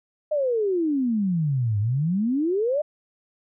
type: exponential two-way sweep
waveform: sine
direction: down then up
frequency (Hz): 622.3 to 99.9 to 622.3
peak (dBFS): -20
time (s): 0.31-2.82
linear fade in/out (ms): 10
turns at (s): 1.79
effects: none